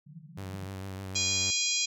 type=band-pass noise; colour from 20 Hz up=white; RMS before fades=-48 dBFS; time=0.06-0.67 s; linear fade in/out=10 ms; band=140 to 180 Hz; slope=96 dB/octave
type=tone with vibrato; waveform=sawtooth; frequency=95.9 Hz; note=G2; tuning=37 cents flat; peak=-33 dBFS; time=0.37-1.51 s; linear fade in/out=10 ms; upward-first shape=sine; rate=6.6 Hz; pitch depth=35 cents each way
type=harmonic tone; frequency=815 Hz; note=G#5; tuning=33 cents flat; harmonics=3 / 4 / 5 / 6 / 7 / 8 / 9; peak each=-34 / -34 / -34 / -34 / -34 / -34 / -34 dBFS; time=1.15-1.86 s; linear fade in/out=10 ms
effects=none